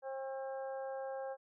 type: harmonic tone with a mistuned harmonic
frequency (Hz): 267.4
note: C4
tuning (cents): +38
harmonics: 2 / 3 / 4 / 5 / 6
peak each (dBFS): -40 / -45 / -56 / -59 / -55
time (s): 0.02-1.37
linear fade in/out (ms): 50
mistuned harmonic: 4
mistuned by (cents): +22
effects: none